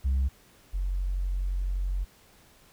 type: tone pair in turn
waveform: sine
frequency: 66.5 / 45.9 Hz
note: C2 / F#1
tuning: +29 / -13 cents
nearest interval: tritone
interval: 642 cents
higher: first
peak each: -20 / -25 dBFS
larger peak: first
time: 0.04-0.29 / 0.73-2.05 s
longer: second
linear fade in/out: 20 ms
effects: tanh soft clip ceiling -21 dBFS + pink hiss -58 dBFS RMS until 2.72 s